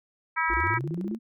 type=harmonic tone; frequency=323.7 Hz; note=E4; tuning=31 cents flat; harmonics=3 / 4 / 5 / 6 / 7; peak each=-28 / -29 / -30 / -31 / -31 dBFS; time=0.36-0.79 s; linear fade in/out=20 ms
type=linear sweep; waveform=sine; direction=up; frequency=41.69 to 233.1 Hz; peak=-29 dBFS; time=0.48-1.19 s; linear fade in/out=50 ms
type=tone bursts; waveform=sine; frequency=342.9 Hz; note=F4; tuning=32 cents flat; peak=-32 dBFS; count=10; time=0.5-1.148 s; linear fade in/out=0 ms; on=36 ms; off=32 ms
effects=none